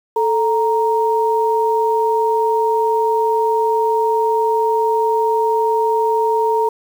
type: tone pair together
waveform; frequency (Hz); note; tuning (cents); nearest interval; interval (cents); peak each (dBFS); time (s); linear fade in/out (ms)
sine; 440 / 932.3; A4 / A#5; 0 / 0; octave + minor second; 1300; -16; 0.16-6.69; 5
effects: 7-bit